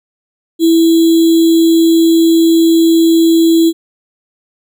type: tone with sample-and-hold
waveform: sine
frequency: 329.6 Hz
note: E4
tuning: in tune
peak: -5 dBFS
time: 0.59-3.73 s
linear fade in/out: 50 ms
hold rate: 3675 Hz
effects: none